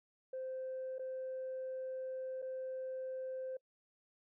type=tone with dropouts; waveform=sine; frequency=520 Hz; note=C5; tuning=11 cents flat; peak=-38 dBFS; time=0.33-3.57 s; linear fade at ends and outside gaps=5 ms; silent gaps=0.984-0.993 / 2.419-2.424 s; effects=noise-tail reverb RT60 0.1 s tail -25 dB re dry + tanh soft clip ceiling -36 dBFS